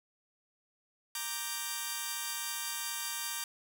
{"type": "chord", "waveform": "5% pulse", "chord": "G minor", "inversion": "first", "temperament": "equal", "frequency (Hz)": [932.3, 1174.7, 1568], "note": ["Bb5", "D6", "G6"], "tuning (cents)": [0, 0, 0], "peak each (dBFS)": -28, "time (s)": [1.15, 3.44], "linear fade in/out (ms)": 2, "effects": []}